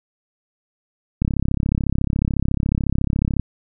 click train, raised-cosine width 5 ms, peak -7 dBFS, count 75, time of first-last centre 1.22-3.396 s, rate 34 Hz, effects none

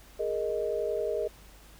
sine chord, Ab suspended second, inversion none, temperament equal, 415.3 / 466.2 / 622.3 Hz, Ab4 / Bb4 / Eb5, 0 / 0 / 0 cents, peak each -32 dBFS, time 0.19-1.28 s, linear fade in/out 10 ms, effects added 50 Hz sine -53 dBFS peak until 1.79 s + pink hiss -55 dBFS RMS until 1.79 s

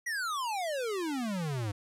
square exponential sweep, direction down, 1975.5 to 98 Hz, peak -32 dBFS, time 0.06-1.72 s, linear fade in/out 10 ms, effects low-pass 12000 Hz 12 dB/octave

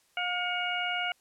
harmonic tone with a mistuned harmonic, 714 Hz, F5, 38 cents sharp, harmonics 1 / 2 / 3 / 4, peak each -34 / -34 / -34 / -34 dBFS, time 0.17-1.12 s, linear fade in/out 2 ms, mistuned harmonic 3, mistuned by +72 cents, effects white hiss -67 dBFS RMS until 1.2 s + low-pass 11000 Hz 12 dB/octave

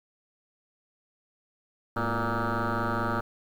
sine tone with frequency modulation, 587.3 Hz, D5, in tune, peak -23 dBFS, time 1.96-3.21 s, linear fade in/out 10 ms, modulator 115 Hz, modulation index 7.6, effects tanh soft clip ceiling -24 dBFS + 9-bit

